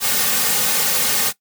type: noise with comb filter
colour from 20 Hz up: white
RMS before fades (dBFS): -18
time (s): 0-1.33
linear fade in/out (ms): 50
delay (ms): 3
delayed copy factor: -0.85
effects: noise-tail reverb RT60 0.1 s tail -18 dB re dry + high-pass 150 Hz 12 dB/octave